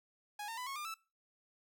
sawtooth tone with pitch steps, 830 / 910.4 / 998.5 / 1095.2 / 1201.2 / 1317.5 Hz, G#5 / A#5 / B5 / C#6 / D6 / E6, -1 / -41 / +19 / -21 / +39 / -1 cents, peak -37 dBFS, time 0.39-0.942 s, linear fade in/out 5 ms, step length 92 ms, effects noise-tail reverb RT60 0.3 s tail -21 dB re dry

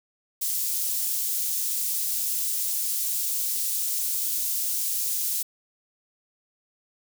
white high-pass noise, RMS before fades -27 dBFS, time 0.41-5.43 s, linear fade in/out 10 ms, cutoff 6300 Hz, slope 12 dB/octave, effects none

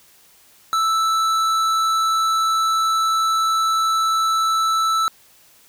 triangle tone with tanh clipping, 1318.5 Hz, E6, in tune, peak -18 dBFS, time 0.73-5.08 s, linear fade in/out 0 ms, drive 18 dB, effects white hiss -52 dBFS RMS until 5.68 s

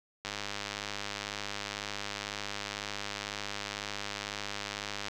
click train, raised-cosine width 0.2 ms, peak -18 dBFS, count 494, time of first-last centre 0.25-5.083 s, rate 102 Hz, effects none

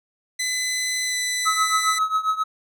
15% pulse tone with pitch glide, 2014 to 1996.6 Hz, B6 to B6, +33 to +18 cents, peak -16 dBFS, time 0.39-1.99 s, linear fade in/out 10 ms, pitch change -15 cents, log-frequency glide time 1.05-1.16 s
triangle tone with tremolo, 1282 Hz, E6, 49 cents flat, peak -14 dBFS, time 1.45-2.44 s, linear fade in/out 20 ms, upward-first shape triangle, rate 7.4 Hz, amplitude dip 90%
effects none

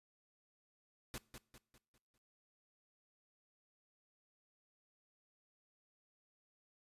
pink noise with echo, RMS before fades -45 dBFS, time 1.14-1.18 s, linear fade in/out 0 ms, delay 200 ms, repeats 5, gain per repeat -7 dB, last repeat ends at 2.18 s, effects noise-tail reverb RT60 0.5 s tail -22 dB re dry + resampled to 32000 Hz

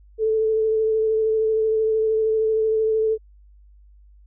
sine tone with vibrato, 439 Hz, A4, 4 cents flat, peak -17 dBFS, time 0.18-3.18 s, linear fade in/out 50 ms, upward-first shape sine, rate 13 Hz, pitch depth 16 cents each way, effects added 50 Hz sine -47 dBFS peak until 4.26 s

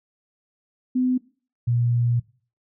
sine tone pair in turn, 253.6 / 119.68 Hz, B3 / A#2, +46 / +46 cents, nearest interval octave + minor second, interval 1300 cents, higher first, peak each -18 dBFS, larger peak neither, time 0.95-1.18 / 1.67-2.2 s, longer second, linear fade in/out 10 ms, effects noise-tail reverb RT60 0.4 s tail -20 dB re dry

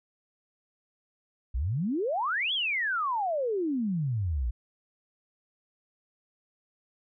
sine exponential two-way sweep, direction up then down, 54.1 to 3445 to 54.1 Hz, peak -26 dBFS, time 1.54-4.51 s, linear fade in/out 10 ms, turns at 2.53 s, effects none

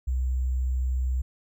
sine tone with sample-and-hold, 63.7 Hz, C2, 46 cents flat, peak -23 dBFS, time 0.07-1.22 s, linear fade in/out 10 ms, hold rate 7350 Hz, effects none

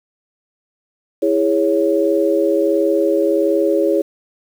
sine chord, C# minor, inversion first, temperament equal with one note detuned, 329.6 / 411 / 554.4 Hz, E4 / G#4 / C#5, 0 / -18 / 0 cents, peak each -17 dBFS, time 1.22-4.02 s, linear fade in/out 10 ms, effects 7-bit

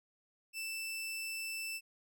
sawtooth tone, 2654 Hz, E7, 11 cents sharp, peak -35 dBFS, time 0.53-1.81 s, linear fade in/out 50 ms, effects none

